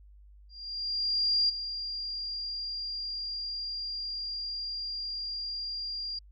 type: tone with ADSR envelope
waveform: sine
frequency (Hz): 4787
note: D8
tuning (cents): +32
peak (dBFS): -22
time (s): 0.49-6.19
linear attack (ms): 1000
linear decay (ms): 12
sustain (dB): -11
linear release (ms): 5
effects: added 50 Hz sine -51 dBFS peak until 6.31 s + Opus 48 kbps